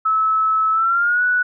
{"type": "tone with pitch glide", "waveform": "sine", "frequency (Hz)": [1300, 1476.2], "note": ["E6", "F#6"], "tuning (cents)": [-24, -4], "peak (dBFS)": -14, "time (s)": [0.05, 1.43], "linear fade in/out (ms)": 10, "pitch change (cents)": 220, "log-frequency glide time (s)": [0.72, 1.23], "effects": []}